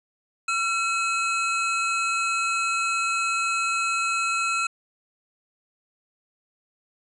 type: tone pair together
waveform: square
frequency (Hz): 1358.4 / 2562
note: F6 / E7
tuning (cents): -48 / -50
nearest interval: major seventh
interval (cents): 1098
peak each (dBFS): -26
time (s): 0.48-4.67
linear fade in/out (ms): 5
effects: resampled to 24000 Hz + 10-bit